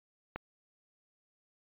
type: click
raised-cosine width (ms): 0.5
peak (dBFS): -22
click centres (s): 0.36
effects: resampled to 8000 Hz